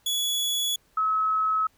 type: tone pair in turn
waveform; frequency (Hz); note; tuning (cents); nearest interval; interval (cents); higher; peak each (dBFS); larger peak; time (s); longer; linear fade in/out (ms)
sawtooth / sine; 3391 / 1287.5; G#7 / E6; +35 / -41; octave + perfect fourth; 1676; first; -21; neither; 0.06-0.76 / 0.97-1.67; neither; 5
effects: pink hiss -64 dBFS RMS until 1.77 s